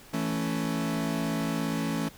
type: chord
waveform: 40% pulse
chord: A major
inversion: second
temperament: equal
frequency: 164.81 / 220 / 277.2 Hz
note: E3 / A3 / C#4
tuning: 0 / 0 / 0 cents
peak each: -31 dBFS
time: 0.13-2.09 s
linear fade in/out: 10 ms
effects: pink hiss -51 dBFS RMS until 2.17 s